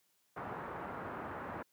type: low-pass noise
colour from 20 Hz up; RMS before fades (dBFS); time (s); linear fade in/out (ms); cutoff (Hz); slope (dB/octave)
white; -43; 0.36-1.63; 10; 1400; 24
effects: white hiss -75 dBFS RMS until 1.72 s + high-pass 80 Hz 12 dB/octave